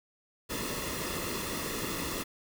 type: noise with comb filter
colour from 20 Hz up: pink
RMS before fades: -35 dBFS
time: 0.49-2.24 s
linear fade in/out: 20 ms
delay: 1.3 ms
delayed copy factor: -0.65
effects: none

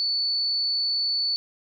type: tone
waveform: sine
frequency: 4469 Hz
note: C#8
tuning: 13 cents sharp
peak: -22 dBFS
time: 0-1.36 s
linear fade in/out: 0 ms
effects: none

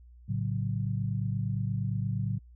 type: chord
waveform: sine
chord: F# minor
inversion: first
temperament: equal with one note detuned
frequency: 110 / 138.59 / 184.46 Hz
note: A2 / C#3 / F#3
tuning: 0 / 0 / -5 cents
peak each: -30 / -33 / -35 dBFS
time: 0.28-2.39 s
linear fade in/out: 20 ms
effects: added 60 Hz sine -50 dBFS peak until 2.55 s

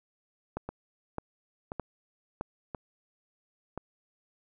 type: two click trains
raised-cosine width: 1 ms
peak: -19 / -22 dBFS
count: 4 / 4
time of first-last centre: 0.57-2.41 / 0.69-3.776 s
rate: 1.63 / 0.972 Hz
effects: none

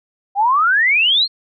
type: exponential sweep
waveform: sine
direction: up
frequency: 769 to 4367 Hz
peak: -11 dBFS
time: 0.35-1.28 s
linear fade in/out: 50 ms
effects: none

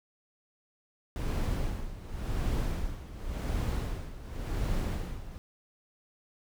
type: noise with tremolo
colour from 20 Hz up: brown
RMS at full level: -29 dBFS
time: 1.16-5.38 s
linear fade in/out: 0 ms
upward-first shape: sine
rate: 0.91 Hz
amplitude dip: 80%
effects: none

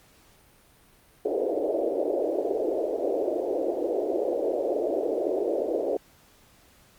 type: band-pass noise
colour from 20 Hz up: pink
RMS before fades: -27 dBFS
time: 1.25-5.97 s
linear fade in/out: 5 ms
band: 330 to 640 Hz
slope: 48 dB/octave
effects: pink hiss -58 dBFS RMS until 6.98 s + Opus 48 kbps

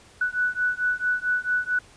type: beating tone pair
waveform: sine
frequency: 1480 / 1484.5 Hz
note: F#6 / F#6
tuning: 0 / +5 cents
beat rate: 4.5 Hz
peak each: -25 dBFS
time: 0.21-1.79 s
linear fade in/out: 5 ms
effects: pink hiss -52 dBFS RMS until 1.96 s + resampled to 22050 Hz

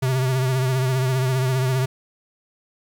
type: tone with vibrato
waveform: square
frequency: 130 Hz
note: C3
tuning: 11 cents flat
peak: -19 dBFS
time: 0.02-1.86 s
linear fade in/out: 10 ms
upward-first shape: triangle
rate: 15 Hz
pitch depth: 58 cents each way
effects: 9-bit

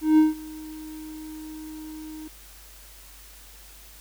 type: tone with ADSR envelope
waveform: triangle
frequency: 311.1 Hz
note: D#4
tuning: in tune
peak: -10 dBFS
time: 0.01-2.28 s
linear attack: 170 ms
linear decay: 160 ms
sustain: -24 dB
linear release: 6 ms
effects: added 50 Hz sine -49 dBFS peak until 4 s + white hiss -49 dBFS RMS until 4 s

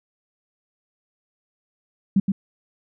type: tone with echo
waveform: sine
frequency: 195.4 Hz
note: G3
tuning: 5 cents flat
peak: -13 dBFS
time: 2.16-2.2 s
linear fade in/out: 5 ms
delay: 120 ms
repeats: 1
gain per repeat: -4 dB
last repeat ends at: 2.32 s
effects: none

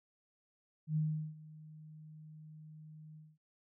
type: tone with ADSR envelope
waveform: sine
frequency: 154.8 Hz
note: D#3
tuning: 9 cents flat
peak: -29 dBFS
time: 0.87-3.38 s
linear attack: 93 ms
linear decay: 380 ms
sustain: -21 dB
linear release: 220 ms
effects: none

